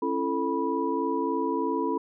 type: tone cluster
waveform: sine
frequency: 274 / 337.1 / 441.1 / 979 Hz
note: C#4 / E4 / A4 / B5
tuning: -20 / +39 / +4 / -15 cents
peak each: -30 dBFS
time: 0.02-1.98 s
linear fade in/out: 5 ms
effects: none